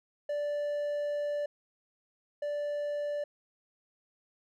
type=tone pair in turn; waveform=triangle; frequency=585 / 585 Hz; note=D5 / D5; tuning=-7 / -7 cents; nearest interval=unison; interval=0 cents; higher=neither; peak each=-28 / -29 dBFS; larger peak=first; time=0.29-1.46 / 2.42-3.24 s; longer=first; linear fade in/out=5 ms; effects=none